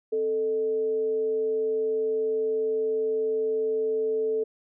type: tone with frequency modulation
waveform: sine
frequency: 440 Hz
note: A4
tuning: in tune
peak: -23 dBFS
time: 0.12-4.44 s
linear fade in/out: 10 ms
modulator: 177 Hz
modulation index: 0.22
effects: none